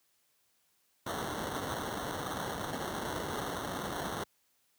violet noise with sample-and-hold, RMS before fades -37 dBFS, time 1.06-4.24 s, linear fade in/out 5 ms, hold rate 2450 Hz, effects white hiss -73 dBFS RMS until 4.78 s + high-pass 60 Hz 12 dB/octave

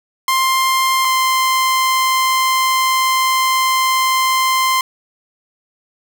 sawtooth tone pair in turn, 1052 / 1043.5 Hz, C6 / C6, +9 / -5 cents, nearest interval unison, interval 14 cents, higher first, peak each -9 dBFS, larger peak neither, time 0.28-1.05 / 1.05-4.81 s, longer second, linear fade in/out 2 ms, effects none

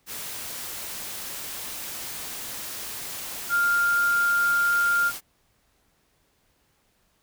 sine tone in noise, 1400 Hz, F6, 4 cents sharp, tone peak -19 dBFS, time 3.49-5.12 s, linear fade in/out 50 ms, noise white, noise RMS -35 dBFS, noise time 0.06-5.21 s, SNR +13 dB, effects pink hiss -67 dBFS RMS until 7.22 s

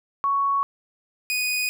sine / sawtooth tone pair in turn, 1113 / 2483 Hz, C#6 / D#7, +7 / -4 cents, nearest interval octave + major second, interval 1389 cents, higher second, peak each -19 dBFS, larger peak neither, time 0.24-0.63 / 1.3-1.69 s, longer neither, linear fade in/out 0 ms, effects none

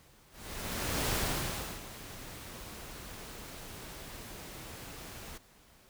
pink noise with ADSR envelope, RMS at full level -31 dBFS, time 0.3-5.38 s, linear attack 830 ms, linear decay 680 ms, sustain -15 dB, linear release 8 ms, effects pink hiss -61 dBFS RMS until 5.89 s

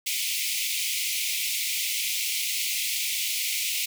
pink high-pass noise, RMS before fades -28 dBFS, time 0.06-3.86 s, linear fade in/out 10 ms, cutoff 2100 Hz, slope 96 dB/octave, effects none

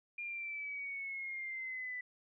sine exponential sweep, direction down, 2413 to 1983 Hz, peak -39 dBFS, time 0.18-2.01 s, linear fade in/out 5 ms, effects none

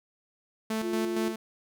sawtooth tone with tremolo, 220 Hz, A3, in tune, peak -24 dBFS, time 0.7-1.36 s, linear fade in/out 5 ms, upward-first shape square, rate 4.3 Hz, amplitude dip 50%
sine tone, 349.2 Hz, F4, in tune, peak -29 dBFS, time 0.81-1.34 s, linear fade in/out 50 ms
effects none

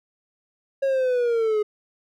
triangle linear sweep, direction down, 550 to 416.6 Hz, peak -17 dBFS, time 0.82-1.63 s, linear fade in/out 10 ms, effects none

